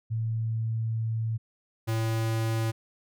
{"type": "tone pair in turn", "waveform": ["sine", "square"], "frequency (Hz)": [112.4, 112.4], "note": ["A2", "A2"], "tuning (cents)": [37, 37], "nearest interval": "unison", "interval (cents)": 0, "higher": "neither", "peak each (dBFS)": -26, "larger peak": "neither", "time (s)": [[0.1, 1.38], [1.87, 2.72]], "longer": "first", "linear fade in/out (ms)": 20, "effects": []}